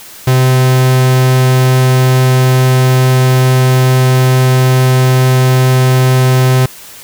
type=tone; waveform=45% pulse; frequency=128.9 Hz; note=C3; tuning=26 cents flat; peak=-6 dBFS; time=0.27-6.66 s; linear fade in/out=5 ms; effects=white hiss -33 dBFS RMS until 7.03 s